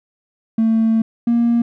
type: tone pair in turn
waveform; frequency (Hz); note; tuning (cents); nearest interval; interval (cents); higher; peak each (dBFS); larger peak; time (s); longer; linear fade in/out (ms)
triangle; 223.9 / 235.2; A3 / A#3; +30 / +16; minor second; 86; second; -9; neither; 0.58-1.02 / 1.27-1.62; first; 5
effects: tanh soft clip ceiling -8 dBFS